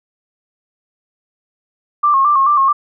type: tone with vibrato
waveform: sine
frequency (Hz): 1130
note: C#6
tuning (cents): +33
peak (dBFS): -9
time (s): 2.03-2.73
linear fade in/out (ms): 10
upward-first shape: square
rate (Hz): 4.6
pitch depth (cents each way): 74
effects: none